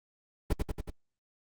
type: noise with echo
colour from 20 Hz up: brown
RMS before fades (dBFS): -25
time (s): 0.5-0.53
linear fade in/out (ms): 5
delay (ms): 93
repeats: 4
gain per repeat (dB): -3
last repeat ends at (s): 0.902
effects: Opus 32 kbps